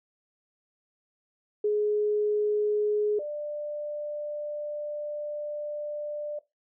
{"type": "tone pair in turn", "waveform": "sine", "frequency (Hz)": [419.5, 593.3], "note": ["G#4", "D5"], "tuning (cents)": [17, 18], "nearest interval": "tritone", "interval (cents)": 601, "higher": "second", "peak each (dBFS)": [-22, -31], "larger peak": "first", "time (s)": [[1.64, 3.19], [3.19, 6.39]], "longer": "second", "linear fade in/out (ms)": 5, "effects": ["noise-tail reverb RT60 0.2 s tail -17 dB re dry"]}